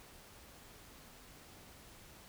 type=silence; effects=pink hiss -57 dBFS RMS until 2.28 s